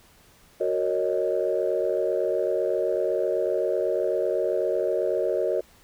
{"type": "chord", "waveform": "sine", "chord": "D# minor seventh", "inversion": "first", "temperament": "equal with one note detuned", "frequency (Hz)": [370, 460.3, 554.4, 622.3], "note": ["F#4", "A#4", "C#5", "D#5"], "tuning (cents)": [0, -22, 0, 0], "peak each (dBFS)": -27, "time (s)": [0.6, 5.61], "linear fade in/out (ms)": 10, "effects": ["tanh soft clip ceiling -13 dBFS", "pink hiss -56 dBFS RMS until 5.83 s"]}